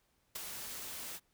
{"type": "noise with ADSR envelope", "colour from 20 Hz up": "white", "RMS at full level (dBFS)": -38, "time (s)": [0.35, 1.2], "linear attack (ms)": 9, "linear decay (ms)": 14, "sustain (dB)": -6, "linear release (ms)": 47, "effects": ["pink hiss -75 dBFS RMS until 1.33 s"]}